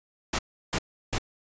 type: noise bursts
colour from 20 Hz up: pink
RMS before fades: -27 dBFS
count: 3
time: 0.33-1.184 s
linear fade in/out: 5 ms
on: 58 ms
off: 340 ms
effects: resampled to 16000 Hz